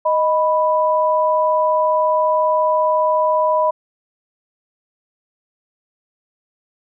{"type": "tone pair together", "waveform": "sine", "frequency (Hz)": [622.3, 987.8], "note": ["D#5", "B5"], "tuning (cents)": [0, 0], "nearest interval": "minor sixth", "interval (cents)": 800, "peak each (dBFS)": -16, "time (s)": [0.05, 3.71], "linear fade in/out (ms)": 10, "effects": []}